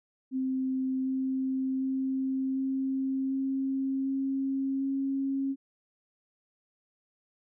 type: tone with pitch steps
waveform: sine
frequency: 261.6 / 263.3 / 264.9 / 266.6 / 268.3 / 270 / 271.8 Hz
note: C4 / C4 / C4 / C4 / C4 / C#4 / C#4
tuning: 0 / +11 / +22 / +33 / +44 / -45 / -34 cents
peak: -27 dBFS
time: 0.31-5.56 s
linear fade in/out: 50 ms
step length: 750 ms
effects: none